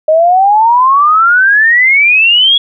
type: exponential sweep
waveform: sine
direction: up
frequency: 614 to 3376 Hz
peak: -4 dBFS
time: 0.08-2.58 s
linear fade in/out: 5 ms
effects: none